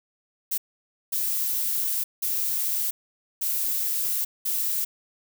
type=noise bursts at uneven times; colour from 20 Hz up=violet; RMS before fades=-26 dBFS; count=5; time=0.51-0.58 / 1.12-2.04 / 2.22-2.91 / 3.41-4.25 / 4.45-4.85 s; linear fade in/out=10 ms; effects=none